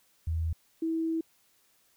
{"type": "tone pair in turn", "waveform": "sine", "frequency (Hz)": [81.3, 325.2], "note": ["E2", "E4"], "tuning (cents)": [-23, -23], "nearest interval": "2 octaves", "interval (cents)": 2400, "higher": "second", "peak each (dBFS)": -27, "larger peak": "neither", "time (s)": [[0.27, 0.53], [0.82, 1.21]], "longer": "second", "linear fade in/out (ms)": 5, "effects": ["white hiss -67 dBFS RMS until 1.96 s"]}